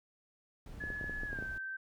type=noise; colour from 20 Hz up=brown; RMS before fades=-46 dBFS; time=0.66-1.58 s; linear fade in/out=2 ms
type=tone with pitch glide; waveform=sine; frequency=1704 to 1553.6 Hz; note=G#6 to G6; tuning=+44 to -16 cents; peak=-38 dBFS; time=0.8-1.77 s; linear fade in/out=10 ms; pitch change=-160 cents; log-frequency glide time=1.26-1.41 s
type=clicks; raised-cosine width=2 ms; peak=-30 dBFS; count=9; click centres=0.839 / 0.903 / 1.012 / 1.042 / 1.096 / 1.234 / 1.33 / 1.388 / 1.425 s
effects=none